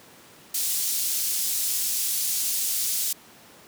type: band-pass noise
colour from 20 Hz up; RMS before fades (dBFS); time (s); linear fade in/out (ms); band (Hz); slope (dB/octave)
white; -26; 0.54-3.13; 5; 4800 to 16000; 12
effects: pink hiss -50 dBFS RMS until 3.67 s + high-pass 150 Hz 12 dB/octave